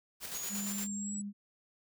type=noise with tremolo; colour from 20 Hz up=white; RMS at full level=-40 dBFS; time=0.2-0.88 s; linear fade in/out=50 ms; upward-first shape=square; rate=8.6 Hz; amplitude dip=40%
type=linear sweep; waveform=sine; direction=up; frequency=6645 to 7890 Hz; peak=-39 dBFS; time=0.34-1.22 s; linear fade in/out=10 ms
type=tone; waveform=sine; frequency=203 Hz; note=G#3; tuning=39 cents flat; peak=-37 dBFS; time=0.49-1.33 s; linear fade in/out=50 ms
effects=none